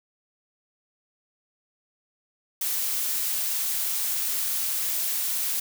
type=noise; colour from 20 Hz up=blue; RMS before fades=-27 dBFS; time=2.61-5.6 s; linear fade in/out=5 ms; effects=none